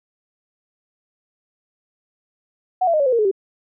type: tone with pitch steps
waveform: sine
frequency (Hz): 740 / 674.7 / 615.1 / 560.8 / 511.3 / 466.2 / 425 / 387.5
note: F#5 / E5 / D#5 / C#5 / C5 / A#4 / G#4 / G4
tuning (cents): 0 / +40 / -20 / +20 / -40 / 0 / +40 / -20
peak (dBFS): -14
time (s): 2.81-3.314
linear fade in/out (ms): 10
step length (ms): 63
effects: none